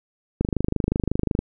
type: click train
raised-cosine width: 3 ms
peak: -8 dBFS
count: 26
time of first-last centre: 0.41-1.39 s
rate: 25.5 Hz
effects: none